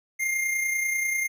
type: tone with amplitude modulation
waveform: square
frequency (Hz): 2114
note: C7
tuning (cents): +17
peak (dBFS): -23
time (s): 0.19-1.28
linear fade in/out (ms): 20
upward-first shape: sine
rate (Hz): 30.2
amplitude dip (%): 40
effects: none